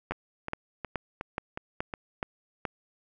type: two click trains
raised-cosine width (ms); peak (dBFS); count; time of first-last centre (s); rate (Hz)
0.5; -19 / -15; 6 / 7; 0.12-1.938 / 0.11-2.652; 2.75 / 2.36
effects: none